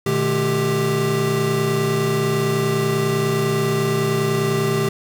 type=tone cluster; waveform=square; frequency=121.2 / 150.8 / 215.7 / 393.9 Hz; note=B2 / D3 / A3 / G4; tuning=-32 / +46 / -34 / +8 cents; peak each=-26 / -24 / -27 / -21 dBFS; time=0.06-4.89 s; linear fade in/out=5 ms; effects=8-bit